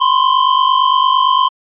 square tone pair together, 1014.2 / 1063 Hz, B5 / C6, +46 / +27 cents, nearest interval minor second, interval 81 cents, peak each -13 dBFS, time 0-1.49 s, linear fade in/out 20 ms, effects resampled to 8000 Hz

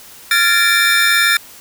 square tone cluster, 1386 / 1704 / 1802 / 2341 / 3636 Hz, F6 / G#6 / A6 / D7 / A#7, -14 / +44 / +41 / -6 / -44 cents, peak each -18 dBFS, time 0.31-1.37 s, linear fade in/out 2 ms, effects white hiss -39 dBFS RMS until 1.6 s

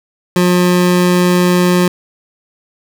25% pulse tone, 178.8 Hz, F3, 41 cents sharp, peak -5 dBFS, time 0.36-1.88 s, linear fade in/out 2 ms, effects none

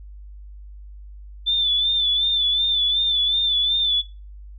sine tone with vibrato, 3520 Hz, A7, in tune, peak -17 dBFS, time 1.46-4.02 s, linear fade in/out 20 ms, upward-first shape sine, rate 2.7 Hz, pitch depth 53 cents each way, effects noise-tail reverb RT60 0.3 s tail -18 dB re dry + added 50 Hz sine -37 dBFS peak until 4.58 s

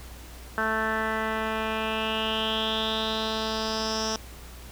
10% pulse tone with low-pass filter sweep, 220 Hz, A3, in tune, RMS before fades -28 dBFS, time 0.58-4.16 s, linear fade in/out 0 ms, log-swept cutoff 1600 to 5700 Hz, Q 6, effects added 60 Hz sine -43 dBFS peak until 4.71 s + pink hiss -47 dBFS RMS until 4.71 s

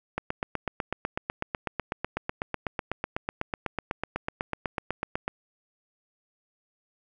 click train, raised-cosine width 0.5 ms, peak -13 dBFS, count 42, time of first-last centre 0.18-5.28 s, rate 8.04 Hz, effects none

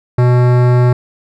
sine tone with hard clipping, 123.47 Hz, B2, in tune, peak -9 dBFS, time 0.18-0.93 s, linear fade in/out 5 ms, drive 18 dB, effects none

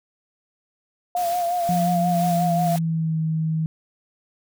sine tone with vibrato, 700 Hz, F5, 4 cents sharp, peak -20 dBFS, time 1.15-2.76 s, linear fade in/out 2 ms, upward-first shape sine, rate 5.6 Hz, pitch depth 44 cents each way
white noise with tremolo, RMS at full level -35 dBFS, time 1.16-2.79 s, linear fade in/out 10 ms, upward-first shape sine, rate 2 Hz, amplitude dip 45%
sine tone with pitch glide, 174.61 to 159.2 Hz, F3 to D#3, 0 to +40 cents, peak -20 dBFS, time 1.69-3.66 s, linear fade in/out 0 ms, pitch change -160 cents, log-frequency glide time 2.02-3.18 s
effects none

